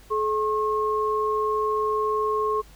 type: tone pair together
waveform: sine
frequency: 428.5 / 1079.8 Hz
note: A4 / C#6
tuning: -46 / -46 cents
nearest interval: octave + major third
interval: 1600 cents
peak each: -24 dBFS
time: 0.1-2.62 s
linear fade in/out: 20 ms
effects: added 50 Hz sine -48 dBFS peak until 2.75 s + pink hiss -53 dBFS RMS until 2.75 s